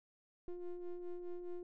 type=ring-modulated tone; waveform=triangle; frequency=175.6 Hz; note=F3; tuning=10 cents sharp; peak=-36 dBFS; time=0.48-1.63 s; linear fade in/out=2 ms; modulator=178 Hz; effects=none